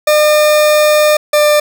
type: tone pair in turn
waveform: 40% pulse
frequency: 604 / 596.4 Hz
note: D5 / D5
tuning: +48 / +27 cents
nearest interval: unison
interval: 21 cents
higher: first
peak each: -6 dBFS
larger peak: neither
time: 0.07-1.17 / 1.33-1.6 s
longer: first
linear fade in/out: 5 ms
effects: none